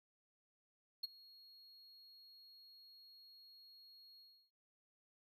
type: tone with ADSR envelope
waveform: triangle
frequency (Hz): 4300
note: C8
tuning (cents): +47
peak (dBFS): -35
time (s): 1.03-4.51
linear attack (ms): 10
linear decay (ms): 20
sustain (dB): -23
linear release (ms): 320
effects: none